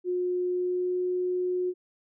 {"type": "tone with pitch glide", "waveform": "sine", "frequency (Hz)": [360, 362.5], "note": ["F#4", "F#4"], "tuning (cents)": [-47, -35], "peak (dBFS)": -25, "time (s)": [0.04, 1.74], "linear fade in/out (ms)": 50, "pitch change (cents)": 12, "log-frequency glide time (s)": [0.51, 0.99], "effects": []}